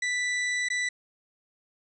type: tone with dropouts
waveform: 40% pulse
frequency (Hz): 1975.5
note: B6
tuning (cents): 0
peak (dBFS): -25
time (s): 0.02-0.89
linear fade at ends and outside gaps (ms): 5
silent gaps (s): 0.687-0.701
effects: resampled to 22050 Hz